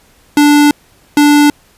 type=tone bursts at uneven times; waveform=square; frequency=292.9 Hz; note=D4; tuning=5 cents flat; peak=-5 dBFS; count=2; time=0.37-0.71 / 1.17-1.5 s; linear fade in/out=2 ms; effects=pink hiss -48 dBFS RMS until 1.77 s + resampled to 32000 Hz